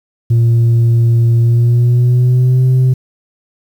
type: tone with pitch glide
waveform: sine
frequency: 116.54 to 128.56 Hz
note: A#2 to C3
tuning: 0 to -30 cents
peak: -4 dBFS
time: 0.3-2.94 s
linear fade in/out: 10 ms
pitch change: +170 cents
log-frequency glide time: 1.4-2.64 s
effects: tanh soft clip ceiling -6 dBFS + 7-bit